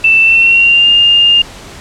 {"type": "tone with pitch glide", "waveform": "sine", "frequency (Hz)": [2662, 2814], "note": ["E7", "F7"], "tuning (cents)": [16, 12], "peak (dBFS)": -4, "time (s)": [0.04, 1.42], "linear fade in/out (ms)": 5, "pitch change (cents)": 96, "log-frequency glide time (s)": [0.22, 0.89], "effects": ["pink hiss -31 dBFS RMS until 1.8 s", "low-pass 8000 Hz 12 dB/octave"]}